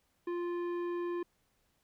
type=tone with tanh clipping; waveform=sine; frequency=348.5 Hz; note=F4; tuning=4 cents flat; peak=-35 dBFS; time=0.27-1.23 s; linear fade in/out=5 ms; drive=12 dB; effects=pink hiss -75 dBFS RMS until 1.83 s